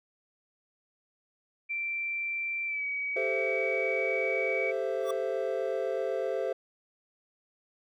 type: tone with pitch glide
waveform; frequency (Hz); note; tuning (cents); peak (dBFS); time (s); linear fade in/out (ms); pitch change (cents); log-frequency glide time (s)
sine; 2349 to 2268; D7 to C#7; 0 to +39; -30; 1.69-4.72; 20; -61; 2.66-2.85
type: chord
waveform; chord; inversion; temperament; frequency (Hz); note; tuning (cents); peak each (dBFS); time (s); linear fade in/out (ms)
triangle; A minor seventh; third; equal with one note detuned; 392 / 440 / 523.3 / 666.9; G4 / A4 / C5 / E5; 0 / 0 / 0 / +20; -33 / -33 / -30 / -34; 3.16-6.53; 5
type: tone with exponential growth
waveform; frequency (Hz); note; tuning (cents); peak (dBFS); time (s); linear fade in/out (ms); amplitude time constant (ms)
square; 1155; D6; -29; -32; 4.99-5.11; 5; 25
effects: none